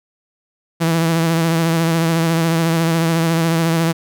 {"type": "tone with vibrato", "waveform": "sawtooth", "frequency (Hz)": 164.81, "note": "E3", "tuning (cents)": 0, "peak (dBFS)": -10, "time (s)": [0.8, 3.93], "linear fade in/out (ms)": 20, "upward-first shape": "triangle", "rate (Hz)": 14, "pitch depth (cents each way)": 41, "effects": []}